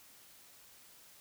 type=silence; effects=white hiss -59 dBFS RMS until 1.2 s